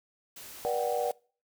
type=noise; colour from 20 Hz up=white; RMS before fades=-46 dBFS; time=0.36-1.12 s; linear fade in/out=5 ms
type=chord; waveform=sine; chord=G major seventh; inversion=first; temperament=equal with one note detuned; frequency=482.3 / 587.3 / 740 / 784 Hz; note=B4 / D5 / F#5 / G5; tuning=-41 / 0 / 0 / 0 cents; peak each=-31 / -32 / -32 / -37 dBFS; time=0.65-1.11 s; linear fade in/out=0 ms
effects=noise-tail reverb RT60 0.4 s tail -24 dB re dry